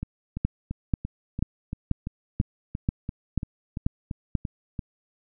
two click trains, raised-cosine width 5 ms, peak -10 / -18 dBFS, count 9 / 15, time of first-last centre 0.45-4.352 / 0.03-4.792 s, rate 2.05 / 2.94 Hz, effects none

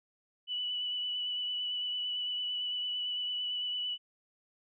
sine tone with vibrato, 2965 Hz, F#7, 3 cents sharp, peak -32 dBFS, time 0.47-3.98 s, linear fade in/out 50 ms, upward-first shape sine, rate 8.9 Hz, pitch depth 16 cents each way, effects none

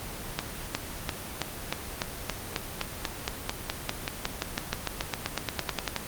accelerating click train, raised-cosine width 0.2 ms, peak -9 dBFS, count 30, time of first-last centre 0.39-5.963 s, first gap 360 ms, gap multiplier 0.95, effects pink hiss -38 dBFS RMS until 6.07 s + Opus 24 kbps

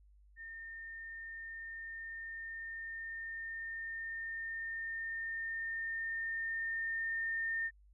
sine tone with level ramp, 1818 Hz, A#6, 44 cents flat, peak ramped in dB -45 to -33 dBFS, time 0.36-7.71 s, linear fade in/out 50 ms, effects added 50 Hz sine -60 dBFS peak until 7.93 s

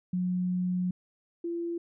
sine tone pair in turn, 181.1 / 340.5 Hz, F#3 / F4, -37 / -44 cents, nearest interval major seventh, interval 1093 cents, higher second, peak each -26 / -30 dBFS, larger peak first, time 0.13-0.91 / 1.44-1.78 s, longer first, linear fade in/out 5 ms, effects none

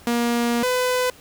sawtooth tone pair in turn, 237.1 / 502.4 Hz, A#3 / B4, +30 / +30 cents, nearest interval octave + minor second, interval 1300 cents, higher second, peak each -15 dBFS, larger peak neither, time 0.07-0.63 / 0.63-1.1 s, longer first, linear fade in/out 2 ms, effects pink hiss -48 dBFS RMS until 1.2 s

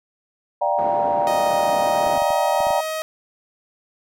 sine chord, G minor seventh, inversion second, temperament just, 588 / 705.6 / 784 / 940.8 Hz, D5 / F5 / G5 / Bb5, +2 / +18 / 0 / +16 cents, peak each -22 / -24 / -23 / -23 dBFS, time 0.61-2.81 s, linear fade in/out 10 ms
pink band-pass noise, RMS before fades -32 dBFS, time 0.78-2.18 s, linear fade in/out 10 ms, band 230 to 860 Hz, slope 12 dB/octave
sawtooth tone with pitch glide, 624 to 630.9 Hz, D#5 to D#5, +5 to +24 cents, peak -20 dBFS, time 1.27-3.02 s, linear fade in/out 0 ms, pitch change +19 cents, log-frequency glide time 1.85-2.37 s
clicks, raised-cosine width 3 ms, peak -25 dBFS, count 7, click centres 2.066 / 2.178 / 2.221 / 2.305 / 2.605 / 2.669 / 2.706 s
effects none

